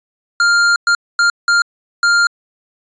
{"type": "tone bursts at uneven times", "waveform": "square", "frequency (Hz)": 1400, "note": "F6", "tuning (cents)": 4, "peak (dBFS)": -10, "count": 5, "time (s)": [[0.4, 0.76], [0.87, 0.95], [1.19, 1.3], [1.48, 1.62], [2.03, 2.27]], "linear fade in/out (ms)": 2, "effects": ["resampled to 16000 Hz"]}